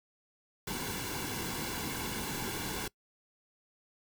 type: noise with comb filter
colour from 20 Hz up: pink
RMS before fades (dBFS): -37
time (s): 0.67-2.88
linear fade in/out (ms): 5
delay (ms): 1.6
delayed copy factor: -0.65
effects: noise-tail reverb RT60 0.1 s tail -23 dB re dry